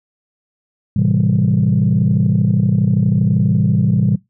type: chord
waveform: sine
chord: A minor seventh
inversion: none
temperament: equal with one note detuned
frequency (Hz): 110 / 130.81 / 163.68 / 196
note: A2 / C3 / E3 / G3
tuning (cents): 0 / 0 / -12 / 0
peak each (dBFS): -16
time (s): 0.96-4.16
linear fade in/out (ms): 5
effects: noise-tail reverb RT60 0.2 s tail -22 dB re dry + tanh soft clip ceiling -5 dBFS